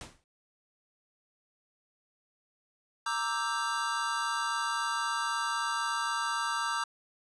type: noise with exponential decay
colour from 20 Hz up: pink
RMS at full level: -39 dBFS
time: 0.01-0.24 s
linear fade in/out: 1 ms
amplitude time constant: 50 ms
type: chord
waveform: square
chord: E half-diminished seventh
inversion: second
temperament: equal with one note detuned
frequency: 932.3 / 1174.7 / 1318.5 / 1576.2 Hz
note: Bb5 / D6 / E6 / G6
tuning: 0 / 0 / 0 / +9 cents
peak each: -36 dBFS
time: 3.06-6.84 s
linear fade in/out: 5 ms
effects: resampled to 22050 Hz